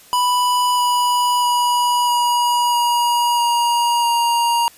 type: tone with pitch steps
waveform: square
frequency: 987.8 / 979.8 / 972 / 964.1 / 956.4 / 948.7 / 941 Hz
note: B5 / B5 / B5 / B5 / A#5 / A#5 / A#5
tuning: 0 / -14 / -28 / -42 / +44 / +30 / +16 cents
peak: -15 dBFS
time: 0.13-4.68 s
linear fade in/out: 0 ms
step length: 650 ms
effects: white hiss -46 dBFS RMS until 4.77 s + resampled to 32000 Hz